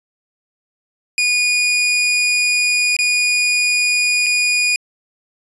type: tone with dropouts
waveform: sawtooth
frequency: 2453 Hz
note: D#7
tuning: 25 cents flat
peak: -10 dBFS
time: 1.18-4.76 s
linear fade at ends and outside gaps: 1 ms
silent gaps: 2.966-2.989 / 4.262-4.265 s
effects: resampled to 22050 Hz